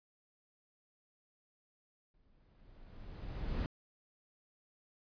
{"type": "noise with exponential growth", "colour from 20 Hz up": "brown", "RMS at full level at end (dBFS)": -33, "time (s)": [2.14, 3.66], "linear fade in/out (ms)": 1, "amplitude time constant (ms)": 330, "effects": ["resampled to 11025 Hz"]}